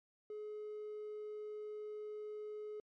triangle tone, 423.5 Hz, G#4, 34 cents sharp, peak -40 dBFS, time 0.3-2.8 s, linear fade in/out 2 ms, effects tanh soft clip ceiling -38 dBFS + MP3 48 kbps

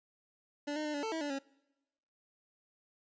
25% pulse tone with pitch steps, 290.9 / 305.3 / 300.5 / 288.1 / 444.6 / 323 / 290.1 / 273.9 Hz, D4 / D#4 / D4 / D4 / A4 / E4 / D4 / C#4, -16 / -33 / +40 / -33 / +18 / -35 / -21 / -21 cents, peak -31 dBFS, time 0.67-1.39 s, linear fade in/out 10 ms, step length 90 ms, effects noise-tail reverb RT60 1.0 s tail -25 dB re dry + resampled to 16000 Hz

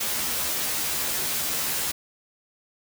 white noise with comb filter, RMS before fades -27 dBFS, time 0-1.92 s, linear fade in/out 10 ms, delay 13 ms, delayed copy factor +1, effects none

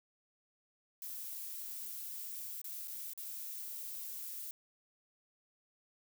violet noise with dropouts, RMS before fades -44 dBFS, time 1.02-4.51 s, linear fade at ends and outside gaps 1 ms, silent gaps 2.616-2.643 / 2.875-2.88 / 3.135-3.176 s, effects none

